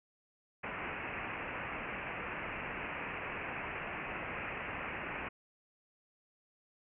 white low-pass noise, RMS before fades -41 dBFS, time 0.63-5.29 s, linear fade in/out 10 ms, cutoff 2700 Hz, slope 96 dB/octave, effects none

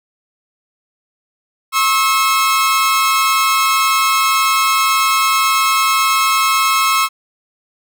sawtooth tone pair together, 1081.8 / 1300 Hz, C#6 / E6, -43 / -24 cents, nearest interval minor third, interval 319 cents, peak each -11 dBFS, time 1.72-7.09 s, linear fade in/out 50 ms, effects none

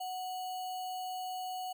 sine tone with sample-and-hold, 740 Hz, F#5, in tune, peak -36 dBFS, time 0-1.73 s, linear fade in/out 10 ms, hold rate 3675 Hz, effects none

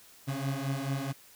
30% pulse beating tone pair, 134.6 / 139.2 Hz, C3 / C#3, +49 / +8 cents, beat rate 4.6 Hz, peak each -31 dBFS, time 0.27-1.13 s, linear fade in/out 20 ms, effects white hiss -56 dBFS RMS until 1.35 s

